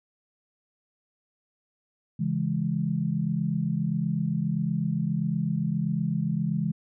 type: chord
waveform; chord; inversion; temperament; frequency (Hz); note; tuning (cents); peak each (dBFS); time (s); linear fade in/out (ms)
sine; C# minor; none; just; 138.59 / 166.31 / 207.9; C#3 / E3 / G#3; 0 / +16 / +2; -30 / -27 / -29; 2.19-6.72; 10
effects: none